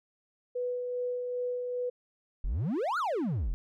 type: tone with tremolo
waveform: sine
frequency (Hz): 493.9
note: B4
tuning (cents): 0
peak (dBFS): -29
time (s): 0.55-1.9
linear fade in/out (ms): 10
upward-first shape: sine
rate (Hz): 2.5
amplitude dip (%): 30
type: exponential two-way sweep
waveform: triangle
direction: up then down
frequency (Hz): 34.38 to 1480 to 34.38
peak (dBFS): -26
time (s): 2.44-3.54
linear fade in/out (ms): 0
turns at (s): 2.98
effects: none